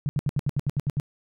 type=tone bursts; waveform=sine; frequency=143 Hz; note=D3; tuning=46 cents flat; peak=-21 dBFS; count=10; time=0.06-0.999 s; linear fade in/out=0 ms; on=30 ms; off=71 ms; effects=none